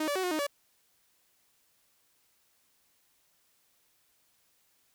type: tone with pitch steps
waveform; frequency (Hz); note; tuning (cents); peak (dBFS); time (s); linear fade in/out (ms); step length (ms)
sawtooth; 310.5 / 577 / 374.9 / 360.5 / 310.1 / 572; D#4 / D5 / F#4 / F#4 / D#4 / D5; -3 / -31 / +23 / -45 / -6 / -46; -25; 0-0.468; 5; 78
effects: white hiss -70 dBFS RMS until 4.94 s